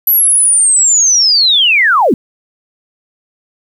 sine linear sweep, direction down, 11990 to 188.4 Hz, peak -6 dBFS, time 0.07-2.14 s, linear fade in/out 2 ms, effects 7-bit

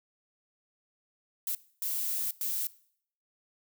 violet noise bursts at uneven times, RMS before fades -32 dBFS, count 3, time 1.47-1.55 / 1.82-2.31 / 2.41-2.67 s, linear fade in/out 2 ms, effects noise-tail reverb RT60 0.6 s tail -20 dB re dry

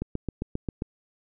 click train, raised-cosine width 3 ms, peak -16 dBFS, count 7, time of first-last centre 0.02-0.821 s, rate 7.49 Hz, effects none

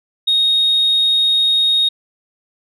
sine tone, 3731 Hz, A#7, 1 cent sharp, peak -10 dBFS, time 0.27-1.89 s, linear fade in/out 10 ms, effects tanh soft clip ceiling -8 dBFS

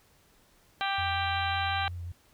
harmonic tone, 393.3 Hz, G4, 6 cents sharp, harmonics 2 / 3 / 4 / 5 / 6 / 7 / 8 / 9 / 10, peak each -31 / -36 / -34 / -42 / -38 / -41 / -38 / -48 / -39 dBFS, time 0.81-1.88 s, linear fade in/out 0 ms
sine tone with vibrato, 87.31 Hz, F2, in tune, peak -35 dBFS, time 0.98-2.12 s, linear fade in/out 5 ms, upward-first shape square, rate 5.5 Hz, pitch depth 17 cents each way
effects pink hiss -63 dBFS RMS until 2.33 s

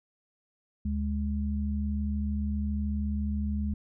sine tone pair together, 73.42 / 207.7 Hz, D2 / G#3, 0 / 0 cents, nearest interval octave + tritone, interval 1800 cents, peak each -29 / -31 dBFS, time 0.85-3.74 s, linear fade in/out 5 ms, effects none

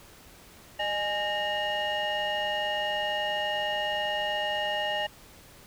sine tone cluster, 611 / 830 / 1844 / 2858 Hz, D#5 / G#5 / A#6 / F7, -32 / -1 / -19 / +39 cents, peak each -31 dBFS, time 0.79-5.07 s, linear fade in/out 10 ms, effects tanh soft clip ceiling -21 dBFS + pink hiss -52 dBFS RMS until 5.66 s

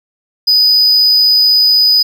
triangle tone, 4978 Hz, D#8, in tune, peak -5 dBFS, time 0.47-2.03 s, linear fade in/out 10 ms, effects none

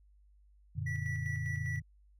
sine chord, Gb augmented, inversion none, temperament equal with one note detuned, 92.5 / 117.83 / 146.83 Hz, Gb2 / Bb2 / D3, 0 / +19 / 0 cents, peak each -38 dBFS, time 0.75-1.82 s, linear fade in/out 20 ms
triangle tone with tremolo, 1952 Hz, B6, 21 cents flat, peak -36 dBFS, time 0.86-1.8 s, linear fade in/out 10 ms, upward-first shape square, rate 5 Hz, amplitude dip 45%
effects added 50 Hz sine -60 dBFS peak until 2.19 s

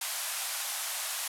white band-pass noise, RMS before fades -35 dBFS, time 0.01-1.28 s, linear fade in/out 5 ms, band 610 to 13000 Hz, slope 48 dB/octave, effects none

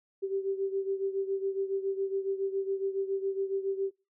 sine beating tone pair, 387.9 / 395.1 Hz, G4 / G4, -18 / +14 cents, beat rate 7.2 Hz, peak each -30 / -35 dBFS, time 0.22-3.91 s, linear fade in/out 20 ms, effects noise-tail reverb RT60 0.3 s tail -24 dB re dry

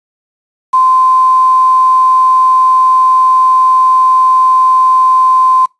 sine tone with quantisation, 1034 Hz, C6, 21 cents flat, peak -5 dBFS, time 0.73-5.66 s, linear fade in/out 10 ms, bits 5, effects noise-tail reverb RT60 0.2 s tail -23 dB re dry + resampled to 22050 Hz

